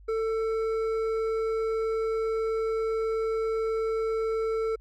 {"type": "tone with hard clipping", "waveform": "triangle", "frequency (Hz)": 445.4, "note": "A4", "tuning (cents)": 21, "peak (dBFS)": -27, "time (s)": [0.08, 4.76], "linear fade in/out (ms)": 10, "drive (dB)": 11, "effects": ["added 49 Hz sine -48 dBFS peak until 4.8 s"]}